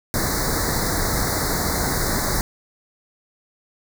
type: band-stop noise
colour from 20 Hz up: pink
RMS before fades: -22 dBFS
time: 0.14-2.41 s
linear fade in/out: 0 ms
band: 2100 to 3900 Hz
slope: 96 dB/octave
effects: none